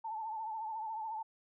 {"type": "tone with vibrato", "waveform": "sine", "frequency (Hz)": 880, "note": "A5", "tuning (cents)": 0, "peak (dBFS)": -37, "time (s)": [0.04, 1.23], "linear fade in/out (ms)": 10, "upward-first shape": "triangle", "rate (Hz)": 14, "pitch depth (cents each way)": 75, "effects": []}